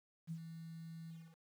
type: tone with ADSR envelope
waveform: sine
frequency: 163.8 Hz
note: E3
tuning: 11 cents flat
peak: -39 dBFS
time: 0.27-1.37 s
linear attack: 42 ms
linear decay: 68 ms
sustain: -8 dB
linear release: 270 ms
effects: 11-bit